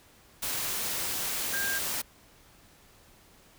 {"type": "tone in noise", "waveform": "sine", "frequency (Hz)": 1600, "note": "G6", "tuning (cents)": 35, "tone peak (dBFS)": -30, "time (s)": [1.53, 1.79], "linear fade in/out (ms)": 10, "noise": "white", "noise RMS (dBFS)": -32, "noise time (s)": [0.42, 2.02], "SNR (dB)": -1, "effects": ["pink hiss -58 dBFS RMS until 3.58 s"]}